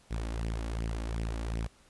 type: tone with flanger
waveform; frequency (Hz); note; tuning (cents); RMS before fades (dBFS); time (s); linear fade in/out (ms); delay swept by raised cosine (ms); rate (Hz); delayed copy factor
sawtooth; 56; A1; +31; -34; 0.1-1.68; 20; 0.36 to 3.66; 2.7; +0.65
effects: pink hiss -62 dBFS RMS until 1.89 s + resampled to 24000 Hz